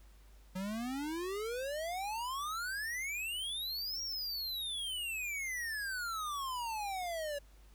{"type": "exponential two-way sweep", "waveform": "square", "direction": "up then down", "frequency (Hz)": [181.8, 5660, 563], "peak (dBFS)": -37, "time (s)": [0.55, 7.39], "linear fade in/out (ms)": 10, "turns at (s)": 4.02, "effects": ["added 50 Hz sine -56 dBFS peak until 7.74 s", "pink hiss -67 dBFS RMS until 7.74 s"]}